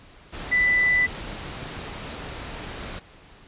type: tone in noise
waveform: sine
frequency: 1989 Hz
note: B6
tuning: 12 cents sharp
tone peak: -17 dBFS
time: 0.51-1.07 s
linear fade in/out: 20 ms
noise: pink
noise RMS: -35 dBFS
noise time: 0.32-3 s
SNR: +15 dB
effects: pink hiss -50 dBFS RMS until 3.47 s + resampled to 8000 Hz